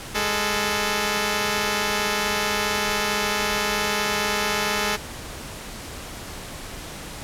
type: tone pair together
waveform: 5% pulse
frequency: 206.1 / 436.7 Hz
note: G#3 / A4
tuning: -13 / -13 cents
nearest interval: octave + minor second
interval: 1300 cents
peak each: -13 dBFS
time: 0.14-4.97 s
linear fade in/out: 20 ms
effects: pink hiss -36 dBFS RMS until 7.23 s + low-pass 12000 Hz 12 dB/octave